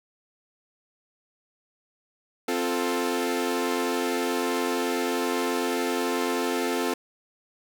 sawtooth chord, F major, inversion second, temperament equal, 261.6 / 349.2 / 440 Hz, C4 / F4 / A4, 0 / 0 / 0 cents, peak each -25 dBFS, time 2.48-6.94 s, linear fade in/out 5 ms, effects none

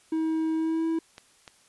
triangle tone with pitch glide, 319.6 to 326.1 Hz, D#4 to E4, +47 to -19 cents, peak -22 dBFS, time 0.12-0.99 s, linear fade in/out 5 ms, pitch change +34 cents, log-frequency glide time 0.55-0.86 s
clicks, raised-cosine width 0.2 ms, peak -25 dBFS, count 2, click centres 1.181 / 1.478 s
effects white hiss -60 dBFS RMS until 1.68 s + resampled to 24000 Hz

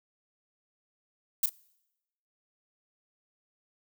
violet noise with echo, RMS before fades -24 dBFS, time 1.43-1.46 s, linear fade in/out 5 ms, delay 35 ms, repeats 1, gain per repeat -12 dB, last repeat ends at 1.495 s, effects noise-tail reverb RT60 0.9 s tail -24 dB re dry

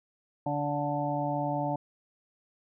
harmonic tone with a mistuned harmonic, 145.1 Hz, D3, 21 cents flat, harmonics 1 / 2 / 4 / 5 / 6, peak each -34 / -34 / -34 / -34 / -34 dBFS, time 0.46-1.76 s, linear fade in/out 5 ms, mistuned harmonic 6, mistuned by +22 cents, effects none

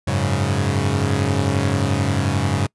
sawtooth chord, F# suspended second, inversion none, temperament equal, 92.5 / 103.83 / 138.59 Hz, F#2 / G#2 / C#3, 0 / 0 / 0 cents, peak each -18 dBFS, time 0.07-2.67 s, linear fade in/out 10 ms, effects noise-tail reverb RT60 0.1 s tail -25 dB re dry + resampled to 24000 Hz

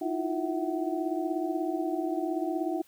sine tone cluster, 315.1 / 331.2 / 351.9 / 659 / 751 Hz, D#4 / E4 / F4 / E5 / F#5, +22 / +8 / +13 / -1 / +26 cents, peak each -32 / -35 / -33 / -37 / -36 dBFS, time 0.01-2.82 s, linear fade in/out 10 ms, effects white hiss -61 dBFS RMS until 2.87 s

